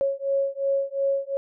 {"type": "beating tone pair", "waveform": "sine", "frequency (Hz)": [549, 551.8], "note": ["C#5", "C#5"], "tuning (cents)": [-17, -8], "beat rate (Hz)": 2.8, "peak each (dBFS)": -25, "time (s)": [0.01, 1.37], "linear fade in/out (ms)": 0, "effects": []}